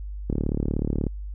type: click train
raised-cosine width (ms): 3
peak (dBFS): -12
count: 29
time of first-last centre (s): 0.3-1.067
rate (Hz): 36.5
effects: added 50 Hz sine -31 dBFS peak until 1.34 s